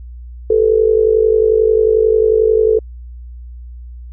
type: tone with amplitude modulation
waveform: sine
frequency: 440 Hz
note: A4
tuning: in tune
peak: -5 dBFS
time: 0.5-2.79 s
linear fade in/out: 5 ms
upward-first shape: sine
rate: 51.2 Hz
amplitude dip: 80%
effects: added 60 Hz sine -29 dBFS peak until 4.12 s